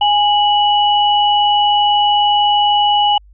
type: tone pair together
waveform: sine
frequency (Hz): 826.1 / 2944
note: G#5 / F#7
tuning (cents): -9 / -9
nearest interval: octave + minor seventh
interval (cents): 2200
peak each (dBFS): -11 / -15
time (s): 0.01-3.18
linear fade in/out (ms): 5
effects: added 50 Hz sine -41 dBFS peak until 3.33 s